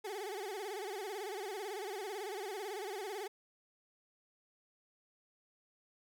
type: tone with vibrato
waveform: 30% pulse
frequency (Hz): 401.7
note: G4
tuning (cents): +42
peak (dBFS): -37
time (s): 0.04-3.28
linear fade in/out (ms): 10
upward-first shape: sine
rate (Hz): 18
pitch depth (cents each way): 150
effects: none